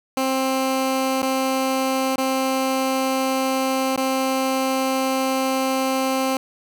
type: tone with dropouts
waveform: 15% pulse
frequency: 264 Hz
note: C4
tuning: 16 cents sharp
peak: -13 dBFS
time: 0.17-6.37 s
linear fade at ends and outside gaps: 2 ms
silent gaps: 1.22-1.227 / 2.159-2.181 / 3.962-3.976 s
effects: none